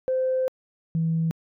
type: tone pair in turn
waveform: sine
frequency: 518 / 163.16 Hz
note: C5 / E3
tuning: -17 / -17 cents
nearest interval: octave + minor sixth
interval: 2000 cents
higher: first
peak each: -20 dBFS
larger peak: neither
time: 0.08-0.48 / 0.95-1.31 s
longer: first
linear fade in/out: 0 ms
effects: tanh soft clip ceiling -16 dBFS